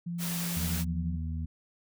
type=tone; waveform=sine; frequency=172 Hz; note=F3; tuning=26 cents flat; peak=-32 dBFS; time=0.06-1.16 s; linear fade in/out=10 ms
type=noise; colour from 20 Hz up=white; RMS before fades=-36 dBFS; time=0.18-0.85 s; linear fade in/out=50 ms
type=harmonic tone; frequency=80.2 Hz; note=E2; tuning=47 cents flat; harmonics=1 / 2 / 3; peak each=-32 / -38 / -42 dBFS; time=0.56-1.46 s; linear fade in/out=10 ms
effects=none